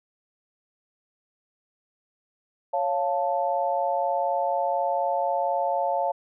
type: chord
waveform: sine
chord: Db augmented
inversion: none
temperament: equal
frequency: 554.4 / 698.5 / 880 Hz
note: Db5 / F5 / A5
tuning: 0 / 0 / 0 cents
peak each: -27 / -26 / -27 dBFS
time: 2.73-6.12 s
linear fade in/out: 10 ms
effects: none